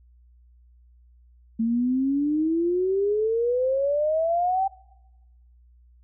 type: exponential sweep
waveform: sine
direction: up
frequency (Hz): 223.2 to 784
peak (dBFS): -20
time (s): 1.59-4.68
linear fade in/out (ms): 10
effects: noise-tail reverb RT60 1.0 s tail -23 dB re dry + added 60 Hz sine -52 dBFS peak until 6.03 s